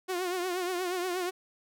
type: tone with vibrato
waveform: sawtooth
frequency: 361.5 Hz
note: F#4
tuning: 40 cents flat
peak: -26 dBFS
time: 0.08-1.31 s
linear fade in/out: 20 ms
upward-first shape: triangle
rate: 8.4 Hz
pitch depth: 83 cents each way
effects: none